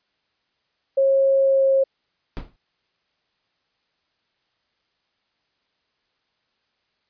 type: tone with pitch glide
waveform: sine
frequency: 542 to 538.9 Hz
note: C#5 to C#5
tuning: -39 to -49 cents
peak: -14 dBFS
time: 0.97-1.84 s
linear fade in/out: 10 ms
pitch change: -10 cents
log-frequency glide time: 1.41-1.64 s
type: noise with exponential decay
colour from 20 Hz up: brown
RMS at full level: -26 dBFS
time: 2.37-2.56 s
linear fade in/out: 0 ms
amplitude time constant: 41 ms
effects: white hiss -71 dBFS RMS until 7.09 s + resampled to 11025 Hz